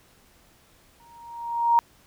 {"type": "tone with exponential growth", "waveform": "sine", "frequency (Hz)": 937, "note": "A#5", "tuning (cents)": 9, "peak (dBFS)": -13, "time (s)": [1, 1.79], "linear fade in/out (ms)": 0, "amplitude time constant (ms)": 170, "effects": ["pink hiss -58 dBFS RMS until 2.06 s"]}